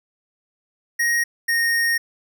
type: tone pair in turn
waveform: square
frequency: 1877 / 1855.4 Hz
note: A#6 / A#6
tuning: +11 / -9 cents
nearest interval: unison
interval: 20 cents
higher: first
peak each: -18 dBFS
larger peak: neither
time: 0.99-1.24 / 1.48-1.98 s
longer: second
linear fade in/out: 10 ms
effects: none